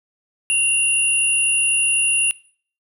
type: tone pair together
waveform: sine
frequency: 2768 / 9864 Hz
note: F7 / D#9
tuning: -16 / -16 cents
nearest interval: octave + minor seventh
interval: 2200 cents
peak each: -18 dBFS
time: 0.5-2.31 s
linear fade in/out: 0 ms
effects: noise-tail reverb RT60 0.5 s tail -21 dB re dry